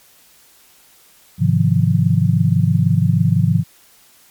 sine chord, F minor seventh, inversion first, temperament just, 104.77 / 130.96 / 157.15 / 174.61 Hz, Ab2 / C3 / Eb3 / F3, +16 / +2 / +18 / 0 cents, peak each -17 dBFS, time 1.38-3.64 s, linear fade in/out 50 ms, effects white hiss -50 dBFS RMS until 4.3 s + MP3 96 kbps

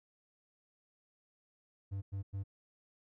triangle tone bursts, 98 Hz, G2, in tune, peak -34 dBFS, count 3, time 1.91-2.438 s, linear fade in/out 20 ms, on 110 ms, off 99 ms, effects none

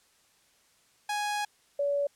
sawtooth / sine tone pair in turn, 830.6 / 569.6 Hz, G#5 / C#5, 0 / +47 cents, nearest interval perfect fifth, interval 653 cents, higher first, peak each -25 / -25 dBFS, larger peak neither, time 1.09-1.45 / 1.79-2.07 s, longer first, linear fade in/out 5 ms, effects white hiss -65 dBFS RMS until 2.15 s + low-pass 10000 Hz 12 dB/octave

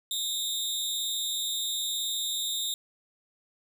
sawtooth tone with amplitude modulation, 3698 Hz, A#7, 15 cents flat, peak -22 dBFS, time 0.11-2.74 s, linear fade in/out 2 ms, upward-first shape sine, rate 239 Hz, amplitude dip 85%, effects none

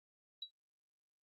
sine tone with exponential decay, 3900 Hz, B7, 23 cents flat, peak -38 dBFS, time 0.42-0.51 s, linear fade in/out 5 ms, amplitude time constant 19 ms, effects Opus 32 kbps

